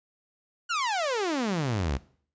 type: exponential sweep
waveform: sawtooth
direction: down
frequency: 1480 to 61.5 Hz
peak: -22 dBFS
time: 0.69-1.98 s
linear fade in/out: 20 ms
effects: noise-tail reverb RT60 0.5 s tail -19 dB re dry + resampled to 16000 Hz